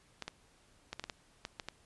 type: clicks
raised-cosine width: 0.2 ms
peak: -22 dBFS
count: 9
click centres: 0.223 / 0.28 / 0.93 / 0.996 / 1.04 / 1.098 / 1.451 / 1.598 / 1.686 s
effects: pink hiss -66 dBFS RMS until 1.85 s + resampled to 24000 Hz